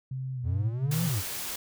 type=tone with pitch glide; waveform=sine; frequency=130.9 to 122.13 Hz; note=C3 to B2; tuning=+1 to -19 cents; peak=-31 dBFS; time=0.11-1.1 s; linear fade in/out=5 ms; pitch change=-120 cents; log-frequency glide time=0.34-0.42 s
type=exponential two-way sweep; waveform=triangle; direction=up then down; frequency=80.9 to 176.6 to 80.9 Hz; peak=-24 dBFS; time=0.43-1.23 s; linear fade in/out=50 ms; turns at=1.05 s
type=noise; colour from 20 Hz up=white; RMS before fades=-35 dBFS; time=0.91-1.56 s; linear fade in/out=5 ms
effects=none